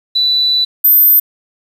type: tone pair in turn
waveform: sine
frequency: 3973 / 13644 Hz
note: B7 / G#9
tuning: +10 / +46 cents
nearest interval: octave + major sixth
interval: 2136 cents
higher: second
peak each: -9 / -3 dBFS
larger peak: second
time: 0.15-0.65 / 0.84-1.2 s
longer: first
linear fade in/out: 10 ms
effects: tanh soft clip ceiling -3 dBFS + 7-bit